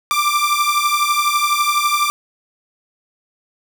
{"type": "beating tone pair", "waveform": "sawtooth", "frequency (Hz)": [1174.7, 1186.7], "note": ["D6", "D6"], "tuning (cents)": [0, 18], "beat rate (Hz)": 12, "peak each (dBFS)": -14, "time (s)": [0.11, 2.1], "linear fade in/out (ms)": 0, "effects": ["8-bit"]}